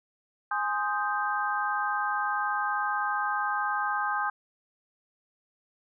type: chord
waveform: sine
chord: Ab major seventh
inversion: none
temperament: equal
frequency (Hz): 830.6 / 1046.5 / 1244.5 / 1568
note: Ab5 / C6 / Eb6 / G6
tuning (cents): 0 / 0 / 0 / 0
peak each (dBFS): -31 / -34 / -31 / -31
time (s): 0.51-4.3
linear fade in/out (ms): 5
effects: none